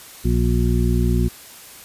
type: harmonic tone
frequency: 59.7 Hz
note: A#1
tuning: 42 cents sharp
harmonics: 1 / 2 / 3 / 4 / 6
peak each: -18 / -21 / -23 / -24 / -26 dBFS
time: 0.24-1.29 s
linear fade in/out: 20 ms
effects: white hiss -41 dBFS RMS until 1.84 s + resampled to 32000 Hz